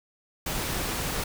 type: noise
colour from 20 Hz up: pink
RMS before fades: -30 dBFS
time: 0.46-1.24 s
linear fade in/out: 5 ms
effects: none